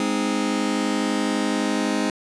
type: chord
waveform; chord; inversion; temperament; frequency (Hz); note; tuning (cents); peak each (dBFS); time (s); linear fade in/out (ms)
sawtooth; Ab major; none; just; 207.7 / 259.6 / 311.5; Ab3 / C4 / Eb4; 0 / -13 / +2; -21; 0-2.1; 2
effects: resampled to 22050 Hz